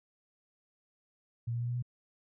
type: tone with pitch steps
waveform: sine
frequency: 117.2 / 118.63 / 120.08 / 121.54 / 123.03 Hz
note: A#2 / A#2 / B2 / B2 / B2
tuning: +10 / +31 / -48 / -27 / -6 cents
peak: -31 dBFS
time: 1.47-1.825 s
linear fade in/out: 10 ms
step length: 71 ms
effects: none